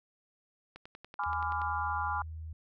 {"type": "click train", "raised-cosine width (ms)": 0.3, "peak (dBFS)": -31, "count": 10, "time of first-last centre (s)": [0.76, 1.617], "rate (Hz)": 10.5}
{"type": "chord", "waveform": "sine", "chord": "G# diminished seventh", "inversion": "none", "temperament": "equal with one note detuned", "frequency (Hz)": [830.6, 1004.5, 1174.7, 1396.9], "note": ["G#5", "B5", "D6", "F6"], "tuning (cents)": [0, 29, 0, 0], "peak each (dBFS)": [-35, -36, -37, -37], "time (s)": [1.19, 2.22], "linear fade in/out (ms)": 2}
{"type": "tone", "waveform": "sine", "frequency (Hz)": 79.7, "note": "D#2", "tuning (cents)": 42, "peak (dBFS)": -39, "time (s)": [1.26, 2.53], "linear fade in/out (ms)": 5}
{"effects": []}